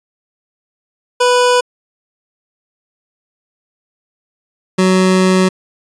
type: tone pair in turn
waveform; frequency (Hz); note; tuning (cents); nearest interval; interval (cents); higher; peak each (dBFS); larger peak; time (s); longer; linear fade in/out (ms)
25% pulse; 493.9 / 186.45; B4 / F#3; 0 / +14; octave + perfect fourth; 1686; first; -5; neither; 1.2-1.61 / 4.78-5.49; second; 10
effects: resampled to 22050 Hz